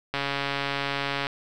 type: click train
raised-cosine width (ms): 0.3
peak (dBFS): -11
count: 159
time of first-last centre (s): 0.14-1.269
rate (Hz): 140
effects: none